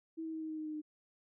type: tone with pitch steps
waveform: sine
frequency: 323.9 / 321.1 / 318.3 / 315.6 / 312.9 / 310.2 / 307.5 / 304.8 Hz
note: E4 / E4 / D#4 / D#4 / D#4 / D#4 / D#4 / D#4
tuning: -30 / -45 / +39 / +25 / +10 / -5 / -20 / -36 cents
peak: -38 dBFS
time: 0.17-0.818 s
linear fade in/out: 20 ms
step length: 81 ms
effects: none